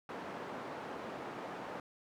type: band-pass noise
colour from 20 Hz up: white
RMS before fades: -44 dBFS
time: 0.09-1.8 s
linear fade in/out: 2 ms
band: 180 to 950 Hz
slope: 12 dB/octave
effects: none